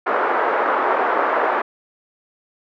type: band-pass noise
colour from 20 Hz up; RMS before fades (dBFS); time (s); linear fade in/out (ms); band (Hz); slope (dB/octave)
white; -19; 0.06-1.62; 10; 360 to 1400; 24
effects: none